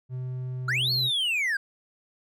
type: tone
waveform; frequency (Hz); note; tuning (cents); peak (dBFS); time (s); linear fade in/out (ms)
triangle; 127.5; C3; -44; -28; 0.09-1.11; 50
type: linear two-way sweep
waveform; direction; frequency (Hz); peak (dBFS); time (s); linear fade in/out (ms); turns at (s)
triangle; up then down; 1301 to 4435 to 1550; -22; 0.68-1.57; 5; 0.92
effects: none